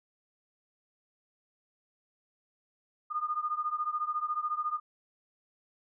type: beating tone pair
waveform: sine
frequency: 1216 / 1230 Hz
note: D#6 / D#6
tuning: -40 / -20 cents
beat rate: 14 Hz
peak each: -32 / -34 dBFS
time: 3.1-4.8 s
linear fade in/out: 20 ms
effects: none